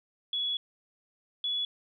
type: tone pair in turn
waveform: sine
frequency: 3382 / 3401 Hz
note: G#7 / G#7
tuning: +31 / +40 cents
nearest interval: unison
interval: 9 cents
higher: second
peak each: -28 dBFS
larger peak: neither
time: 0.33-0.57 / 1.44-1.65 s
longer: first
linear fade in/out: 2 ms
effects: none